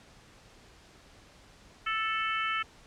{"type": "harmonic tone with a mistuned harmonic", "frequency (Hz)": 440, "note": "A4", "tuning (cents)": 0, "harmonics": [3, 4, 5, 6, 7], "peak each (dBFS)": [-31, -36, -36, -37, -38], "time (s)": [1.86, 2.63], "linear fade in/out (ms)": 10, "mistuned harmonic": 7, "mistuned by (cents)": -17, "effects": ["pink hiss -56 dBFS RMS until 2.86 s", "low-pass 7000 Hz 12 dB/octave"]}